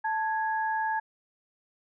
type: tone pair together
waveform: sine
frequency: 880 / 1661.2 Hz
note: A5 / G#6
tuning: 0 / 0 cents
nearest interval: major seventh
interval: 1100 cents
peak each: -27 / -32 dBFS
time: 0.04-1 s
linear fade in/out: 10 ms
effects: none